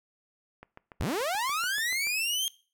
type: click train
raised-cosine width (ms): 0.5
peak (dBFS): -30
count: 11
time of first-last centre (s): 0.63-2.071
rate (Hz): 6.94
type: linear sweep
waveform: sawtooth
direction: up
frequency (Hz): 37.91 to 3239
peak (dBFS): -24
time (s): 1-2.48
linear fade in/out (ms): 0
effects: noise-tail reverb RT60 0.4 s tail -21 dB re dry